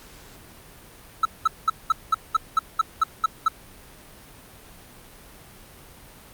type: tone bursts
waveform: triangle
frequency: 1308 Hz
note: E6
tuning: 14 cents flat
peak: -13 dBFS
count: 11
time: 1.23-3.483 s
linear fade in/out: 5 ms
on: 23 ms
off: 200 ms
effects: pink hiss -47 dBFS RMS until 6.33 s + Opus 48 kbps